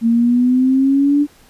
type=exponential sweep; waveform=sine; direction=up; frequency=227.2 to 294 Hz; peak=-10 dBFS; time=0.01-1.27 s; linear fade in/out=50 ms; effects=pink hiss -49 dBFS RMS until 1.49 s + resampled to 32000 Hz